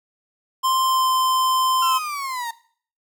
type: tone with pitch glide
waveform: square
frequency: 1046.5 to 1036.9 Hz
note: C6 to C6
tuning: 0 to -16 cents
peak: -18 dBFS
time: 0.63-1.99 s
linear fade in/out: 20 ms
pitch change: -16 cents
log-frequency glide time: 0.85-1.09 s
type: linear sweep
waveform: 35% pulse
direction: down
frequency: 1377 to 909 Hz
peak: -24 dBFS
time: 1.82-2.51 s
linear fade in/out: 5 ms
effects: noise-tail reverb RT60 0.5 s tail -18 dB re dry